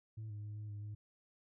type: tone with pitch steps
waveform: sine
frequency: 109.6 / 104.3 / 105 / 106 / 103.2 / 104.9 Hz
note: A2 / G#2 / G#2 / G#2 / G#2 / G#2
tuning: -6 / +8 / +19 / +36 / -10 / +18 cents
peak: -40 dBFS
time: 0.17-0.95 s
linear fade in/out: 10 ms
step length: 130 ms
effects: tanh soft clip ceiling -41 dBFS